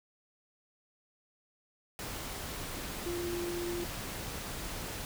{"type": "tone in noise", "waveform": "sine", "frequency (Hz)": 347.5, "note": "F4", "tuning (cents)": -9, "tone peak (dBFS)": -34, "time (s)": [3.06, 3.84], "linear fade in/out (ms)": 0, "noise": "pink", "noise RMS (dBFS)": -40, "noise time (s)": [1.99, 5.05], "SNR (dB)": 3, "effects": []}